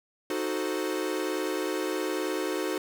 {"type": "chord", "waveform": "45% pulse", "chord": "D# diminished seventh", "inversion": "none", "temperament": "equal", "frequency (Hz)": [311.1, 370, 440, 523.3], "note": ["D#4", "F#4", "A4", "C5"], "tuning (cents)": [0, 0, 0, 0], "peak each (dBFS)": [-33, -32, -35, -36], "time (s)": [0.3, 2.78], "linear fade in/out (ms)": 2, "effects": []}